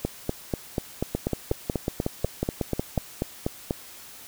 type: two click trains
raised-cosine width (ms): 2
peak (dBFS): -11 / -11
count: 11 / 16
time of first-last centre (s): 1.15-2.978 / 0.05-3.709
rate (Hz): 5.47 / 4.1
effects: white hiss -45 dBFS RMS until 4.27 s